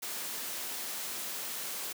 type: noise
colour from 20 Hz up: white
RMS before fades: -38 dBFS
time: 0.02-1.93 s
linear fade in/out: 10 ms
effects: high-pass 200 Hz 12 dB/octave